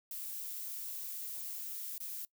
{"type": "noise with dropouts", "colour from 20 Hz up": "violet", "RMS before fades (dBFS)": -42, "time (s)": [0.11, 2.25], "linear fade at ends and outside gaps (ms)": 2, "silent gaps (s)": [1.98, 2.002], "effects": ["noise-tail reverb RT60 0.1 s tail -22 dB re dry"]}